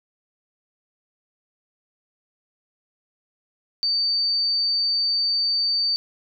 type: tone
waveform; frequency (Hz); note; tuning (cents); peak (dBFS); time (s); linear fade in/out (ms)
sine; 4594; D8; -39; -19; 3.83-5.96; 0
effects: none